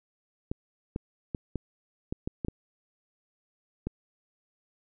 clicks, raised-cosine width 3 ms, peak -18 dBFS, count 9, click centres 0.515 / 0.961 / 1.348 / 1.557 / 2.125 / 2.275 / 2.448 / 2.484 / 3.87 s, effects none

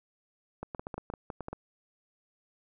clicks, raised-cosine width 1 ms, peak -23 dBFS, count 12, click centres 0.63 / 0.748 / 0.795 / 0.869 / 0.942 / 0.98 / 1.101 / 1.138 / 1.302 / 1.407 / 1.484 / 1.53 s, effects none

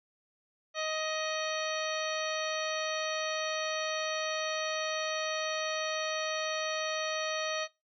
harmonic tone with a mistuned harmonic, 626 Hz, D#5, 10 cents sharp, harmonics 1 / 2 / 3 / 4 / 5 / 6 / 7 / 9, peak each -35 / -38 / -40 / -41 / -42 / -43 / -43 / -45 dBFS, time 0.74-7.68 s, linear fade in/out 50 ms, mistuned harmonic 9, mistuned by +66 cents, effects noise-tail reverb RT60 0.2 s tail -19 dB re dry

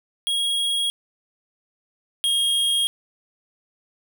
square tone pair in turn, 3295 / 3255 Hz, G#7 / G#7, -14 / -36 cents, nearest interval unison, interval 22 cents, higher first, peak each -21 / -19 dBFS, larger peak second, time 0.27-0.9 / 2.24-2.87 s, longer neither, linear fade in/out 0 ms, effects none

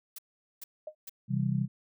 blue noise bursts, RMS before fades -42 dBFS, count 3, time 0.16-1.095 s, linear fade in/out 5 ms, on 25 ms, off 430 ms
sine tone with exponential decay, 615 Hz, D#5, 20 cents flat, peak -33 dBFS, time 0.87-0.95 s, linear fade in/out 5 ms, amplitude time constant 17 ms
sine chord, C major, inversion none, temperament just, 130.81 / 163.52 / 196.22 Hz, C3 / E3 / G3, 0 / -14 / +2 cents, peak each -29 / -32 / -31 dBFS, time 1.28-1.68 s, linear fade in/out 50 ms
effects none

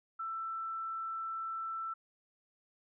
sine tone, 1331 Hz, E6, 16 cents sharp, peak -36 dBFS, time 0.19-1.94 s, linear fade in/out 10 ms, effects none

